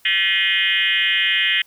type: tone with frequency modulation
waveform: sine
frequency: 2489 Hz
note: D#7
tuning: in tune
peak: -15 dBFS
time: 0.05-1.62 s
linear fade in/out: 5 ms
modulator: 189 Hz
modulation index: 4
effects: white hiss -55 dBFS RMS until 1.66 s